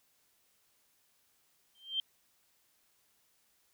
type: tone with exponential growth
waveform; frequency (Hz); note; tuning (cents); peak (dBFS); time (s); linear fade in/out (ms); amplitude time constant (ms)
sine; 3153; G7; +9; -27; 1.75-2; 1; 54
effects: white hiss -72 dBFS RMS until 3.73 s